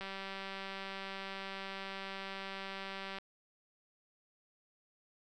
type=click train; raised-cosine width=0.3 ms; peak=-27 dBFS; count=617; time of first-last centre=0.01-3.185 s; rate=194 Hz; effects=none